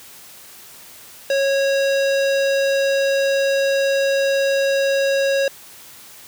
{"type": "tone with low-pass filter", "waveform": "square", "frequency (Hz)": 549, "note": "C#5", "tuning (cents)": -17, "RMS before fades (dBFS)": -18, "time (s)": [1.3, 5.48], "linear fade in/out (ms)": 2, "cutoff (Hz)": 5300, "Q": 1.1, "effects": ["white hiss -42 dBFS RMS until 6.27 s", "high-pass 60 Hz 12 dB/octave"]}